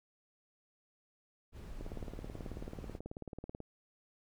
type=noise; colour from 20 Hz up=brown; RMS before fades=-46 dBFS; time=1.52-3 s; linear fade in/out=50 ms
type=click train; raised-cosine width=2 ms; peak=-30 dBFS; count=34; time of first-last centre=1.81-3.603 s; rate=18.4 Hz
effects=none